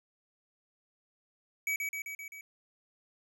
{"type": "tone with echo", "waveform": "square", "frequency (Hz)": 2277, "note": "C#7", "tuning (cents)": 46, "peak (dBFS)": -30, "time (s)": [1.67, 1.76], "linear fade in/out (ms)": 2, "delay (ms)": 130, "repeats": 5, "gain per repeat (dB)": -3, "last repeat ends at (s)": 2.41, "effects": []}